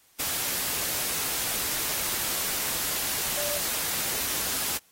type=tone in noise; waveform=sine; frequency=587 Hz; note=D5; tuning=1 cent flat; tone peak=-34 dBFS; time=3.37-3.58 s; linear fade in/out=10 ms; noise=white; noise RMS=-29 dBFS; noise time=0.19-4.78 s; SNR=-8 dB; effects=white hiss -61 dBFS RMS until 4.91 s + AAC 48 kbps